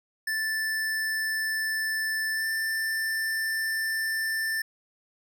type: tone with pitch glide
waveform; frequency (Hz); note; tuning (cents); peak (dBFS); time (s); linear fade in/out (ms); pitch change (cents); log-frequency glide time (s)
square; 1760 to 1777.4; A6 to A6; 0 to +17; -27; 0.27-4.62; 5; +17; 2.33-2.45
effects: none